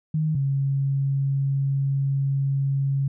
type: tone pair in turn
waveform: sine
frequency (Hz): 155.56 / 137.59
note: D#3 / C#3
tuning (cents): 0 / -13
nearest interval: major second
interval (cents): 213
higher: first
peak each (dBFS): -20 / -20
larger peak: neither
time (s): 0.14-0.35 / 0.35-3.08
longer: second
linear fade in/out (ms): 5
effects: none